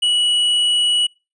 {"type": "tone with tanh clipping", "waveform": "sine", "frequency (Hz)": 2934, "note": "F#7", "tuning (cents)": -15, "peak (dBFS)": -15, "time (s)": [0.02, 1.07], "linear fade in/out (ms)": 10, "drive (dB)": 8, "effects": ["noise-tail reverb RT60 0.3 s tail -26 dB re dry", "resampled to 24000 Hz"]}